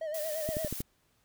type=tone with vibrato; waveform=triangle; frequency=622.3 Hz; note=D#5; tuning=in tune; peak=-31 dBFS; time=0.01-0.68 s; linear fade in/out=5 ms; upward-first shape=sine; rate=8.7 Hz; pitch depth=76 cents each way
type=noise; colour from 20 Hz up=blue; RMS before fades=-40 dBFS; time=0.14-0.82 s; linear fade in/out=5 ms
type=click train; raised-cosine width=3 ms; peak=-22 dBFS; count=5; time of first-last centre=0.49-0.805 s; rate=12.7 Hz
effects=pink hiss -71 dBFS RMS until 1.24 s